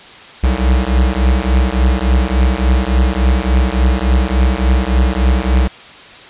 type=beating tone pair; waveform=square; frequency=61.74 / 65.24 Hz; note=B1 / C2; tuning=0 / -4 cents; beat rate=3.5 Hz; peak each=-14 dBFS; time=0.43-5.68 s; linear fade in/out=10 ms; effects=white hiss -36 dBFS RMS until 6.29 s + resampled to 8000 Hz